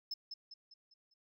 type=tone with echo; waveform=sine; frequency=5230 Hz; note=E8; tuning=15 cents flat; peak=-34 dBFS; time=0.11-0.14 s; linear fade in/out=5 ms; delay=200 ms; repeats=5; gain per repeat=-7 dB; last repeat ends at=1.14 s; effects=tanh soft clip ceiling -36 dBFS